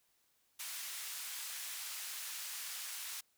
white band-pass noise, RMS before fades -44 dBFS, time 0.59-3.21 s, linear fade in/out 10 ms, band 1300 to 14000 Hz, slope 12 dB/octave, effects white hiss -75 dBFS RMS until 3.37 s

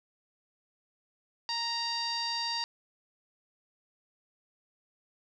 sawtooth tone with low-pass filter, 932.3 Hz, A#5, in tune, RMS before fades -33 dBFS, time 1.49-2.64 s, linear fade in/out 0 ms, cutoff 4800 Hz, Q 8.9, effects none

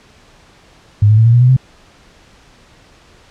sine tone with pitch steps, 103.83 / 107.8 / 111.93 / 116.21 / 120.66 / 125.27 / 130.06 Hz, G#2 / A2 / A2 / A#2 / B2 / B2 / C3, 0 / -35 / +30 / -5 / -40 / +25 / -10 cents, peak -5 dBFS, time 1.02-1.566 s, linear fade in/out 5 ms, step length 78 ms, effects pink hiss -46 dBFS RMS until 3.3 s + low-pass 6000 Hz 12 dB/octave

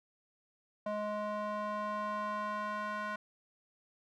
square tone with band-pass filter sweep, 210 Hz, G#3, 19 cents sharp, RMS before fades -37 dBFS, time 0.86-3.16 s, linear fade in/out 5 ms, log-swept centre 770 to 1300 Hz, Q 2.7, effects none

